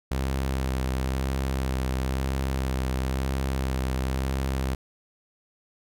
sawtooth tone with vibrato, 65.8 Hz, C2, 10 cents sharp, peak -21 dBFS, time 0.11-4.75 s, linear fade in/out 5 ms, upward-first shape sine, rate 0.99 Hz, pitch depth 26 cents each way, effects none

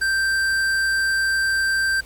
sine tone with tanh clipping, 1568 Hz, G6, in tune, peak -20 dBFS, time 0.01-2.01 s, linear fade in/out 10 ms, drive 15 dB, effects added 60 Hz sine -42 dBFS peak until 2.05 s + pink hiss -47 dBFS RMS until 2.05 s

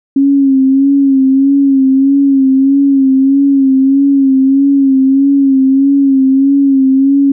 sine tone with vibrato, 272 Hz, C#4, 33 cents flat, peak -5 dBFS, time 0.16-7.32 s, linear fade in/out 5 ms, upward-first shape sine, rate 1.6 Hz, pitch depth 46 cents each way, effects none

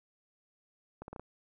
clicks, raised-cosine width 1 ms, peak -29 dBFS, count 5, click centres 1.02 / 1.081 / 1.13 / 1.162 / 1.196 s, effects none

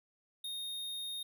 square tone, 3700 Hz, A#7, 14 cents flat, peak -39 dBFS, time 0.44-1.23 s, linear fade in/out 5 ms, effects none

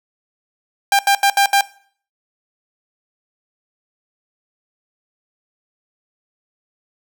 sawtooth tone bursts at uneven times, 796 Hz, G5, 26 cents sharp, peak -7 dBFS, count 5, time 0.92-0.99 / 1.07-1.15 / 1.23-1.3 / 1.37-1.46 / 1.53-1.61 s, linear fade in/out 2 ms, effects noise-tail reverb RT60 0.5 s tail -19 dB re dry

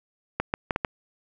clicks, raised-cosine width 0.5 ms, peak -9 dBFS, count 5, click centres 0.4 / 0.539 / 0.708 / 0.761 / 0.848 s, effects none

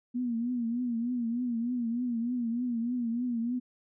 sine tone with vibrato, 238.8 Hz, A#3, 42 cents sharp, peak -28 dBFS, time 0.14-3.6 s, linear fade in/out 20 ms, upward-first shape triangle, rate 3.3 Hz, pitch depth 100 cents each way, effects none

